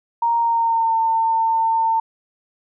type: tone with pitch glide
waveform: sine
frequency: 932.3 to 902.1 Hz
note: A#5 to A5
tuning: 0 to +43 cents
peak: -15 dBFS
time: 0.22-2 s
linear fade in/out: 5 ms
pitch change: -57 cents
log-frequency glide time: 0.39-0.95 s
effects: none